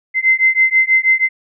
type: beating tone pair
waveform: sine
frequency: 2066 / 2072.2 Hz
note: C7 / C7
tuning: -22 / -17 cents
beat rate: 6.2 Hz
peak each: -13 dBFS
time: 0.14-1.29 s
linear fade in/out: 50 ms
effects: none